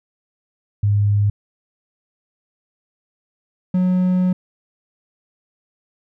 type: tone pair in turn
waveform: sine / triangle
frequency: 102.6 / 182.81 Hz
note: G#2 / F#3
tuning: -21 / -21 cents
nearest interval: minor seventh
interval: 1000 cents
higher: second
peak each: -13 / -12 dBFS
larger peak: second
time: 0.83-1.3 / 3.74-4.33 s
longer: second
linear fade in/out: 5 ms
effects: none